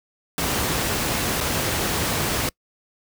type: noise with dropouts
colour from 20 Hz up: pink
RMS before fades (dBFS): -23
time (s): 0.38-2.49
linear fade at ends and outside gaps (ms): 1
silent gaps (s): 1.404-1.409
effects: noise-tail reverb RT60 0.1 s tail -26 dB re dry + high-pass 60 Hz 12 dB/octave